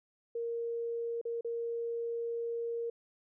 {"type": "tone with dropouts", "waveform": "sine", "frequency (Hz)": 466.2, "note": "A#4", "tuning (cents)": 0, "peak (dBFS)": -33, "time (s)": [0.35, 2.9], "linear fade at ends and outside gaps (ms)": 5, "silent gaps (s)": [[1.214, 1.252], [1.41, 1.446]], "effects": []}